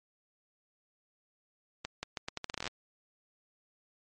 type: accelerating click train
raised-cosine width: 0.2 ms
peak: -18 dBFS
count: 15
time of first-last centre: 1.85-2.676 s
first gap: 180 ms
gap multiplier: 0.79
effects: MP3 48 kbps